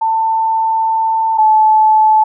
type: tone pair in turn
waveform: sine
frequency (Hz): 892 / 867.1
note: A5 / A5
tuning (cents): +23 / -26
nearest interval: unison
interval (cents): 49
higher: first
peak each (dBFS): -11 / -6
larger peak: second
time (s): 0.01-1.38 / 1.38-2.24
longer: first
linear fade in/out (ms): 10
effects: none